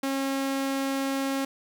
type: tone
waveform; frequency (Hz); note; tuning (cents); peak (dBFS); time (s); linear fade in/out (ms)
sawtooth; 271.6; C#4; -35; -22; 0.03-1.45; 5
effects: none